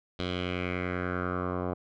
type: tone with low-pass filter sweep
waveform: 10% pulse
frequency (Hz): 90.2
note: F#2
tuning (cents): -44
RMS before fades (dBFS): -32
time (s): 0.19-1.74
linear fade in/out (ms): 5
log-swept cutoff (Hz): 3700 to 880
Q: 3.4
effects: none